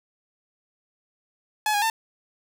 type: tone with pitch steps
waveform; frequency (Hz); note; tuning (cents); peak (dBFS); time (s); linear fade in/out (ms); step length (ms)
sawtooth; 851 / 822 / 896; G#5 / G#5 / A5; +42 / -18 / +31; -17; 1.66-1.9; 2; 80
effects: none